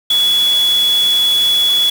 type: tone in noise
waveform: sine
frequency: 3390 Hz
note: G#7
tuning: 35 cents sharp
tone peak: -10 dBFS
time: 0.1-1.9 s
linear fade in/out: 5 ms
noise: white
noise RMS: -25 dBFS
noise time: 0.1-1.9 s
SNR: +12 dB
effects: none